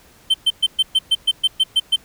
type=tone bursts; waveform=triangle; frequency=3100 Hz; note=G7; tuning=20 cents flat; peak=-10 dBFS; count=11; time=0.3-1.962 s; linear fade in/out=10 ms; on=42 ms; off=120 ms; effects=pink hiss -50 dBFS RMS until 2.04 s